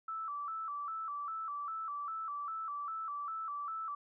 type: tone with vibrato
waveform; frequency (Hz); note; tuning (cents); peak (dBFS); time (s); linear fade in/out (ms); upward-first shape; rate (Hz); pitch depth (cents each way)
sine; 1235; D#6; -13; -37; 0.08-3.95; 5; square; 2.5; 110
effects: none